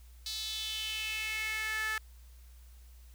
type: tone with high-pass filter sweep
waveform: sawtooth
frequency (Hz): 435.2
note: A4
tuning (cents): -19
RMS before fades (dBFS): -36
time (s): 0.26-1.98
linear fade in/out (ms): 2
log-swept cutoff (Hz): 4200 to 1600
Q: 4.5
effects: added 60 Hz sine -51 dBFS peak until 3.14 s + white hiss -65 dBFS RMS until 3.14 s